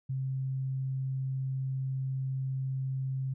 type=tone; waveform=sine; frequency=132.7 Hz; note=C3; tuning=25 cents sharp; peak=-30 dBFS; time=0.09-3.34 s; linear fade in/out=10 ms; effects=none